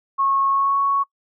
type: tone with pitch glide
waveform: sine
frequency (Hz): 1094 to 1110.6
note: C#6 to C#6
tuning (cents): -23 to +3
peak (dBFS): -16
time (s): 0.18-1.04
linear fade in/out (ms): 20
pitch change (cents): +26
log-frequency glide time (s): 0.48-0.78
effects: noise-tail reverb RT60 0.1 s tail -24 dB re dry

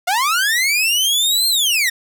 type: linear two-way sweep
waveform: sawtooth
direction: up then down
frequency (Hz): 680 to 4221 to 1797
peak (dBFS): -11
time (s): 0.07-1.9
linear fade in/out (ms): 10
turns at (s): 1.48
effects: none

